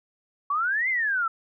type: exponential two-way sweep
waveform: sine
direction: up then down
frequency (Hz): 1109 to 2134 to 1304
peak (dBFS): -22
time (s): 0.5-1.28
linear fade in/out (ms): 5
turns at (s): 0.89
effects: none